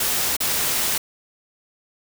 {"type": "noise with dropouts", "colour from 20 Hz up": "white", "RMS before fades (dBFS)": -22, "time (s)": [0, 0.98], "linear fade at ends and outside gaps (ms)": 5, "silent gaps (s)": [0.367, 0.403], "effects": []}